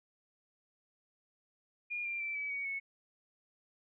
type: tone with pitch steps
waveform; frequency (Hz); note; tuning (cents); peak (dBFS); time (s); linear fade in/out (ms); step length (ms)
sine; 2425 / 2379 / 2334 / 2290 / 2247 / 2205; D#7 / D7 / D7 / D7 / C#7 / C#7; -45 / +22 / -11 / -44 / +23 / -10; -35; 1.9-2.8; 20; 150
effects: none